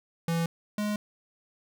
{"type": "tone pair in turn", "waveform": "square", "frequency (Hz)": [166.9, 209.1], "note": ["E3", "G#3"], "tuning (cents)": [22, 12], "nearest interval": "major third", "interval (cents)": 390, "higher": "second", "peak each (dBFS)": [-26, -28], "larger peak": "first", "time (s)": [[0.28, 0.46], [0.78, 0.96]], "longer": "neither", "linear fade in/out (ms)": 2, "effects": []}